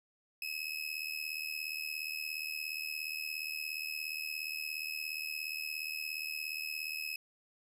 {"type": "tone with amplitude modulation", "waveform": "30% pulse", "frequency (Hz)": 2568, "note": "E7", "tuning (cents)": -46, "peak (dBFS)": -31, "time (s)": [0.42, 7.16], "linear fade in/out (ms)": 2, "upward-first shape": "sine", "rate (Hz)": 77.1, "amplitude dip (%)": 75, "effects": []}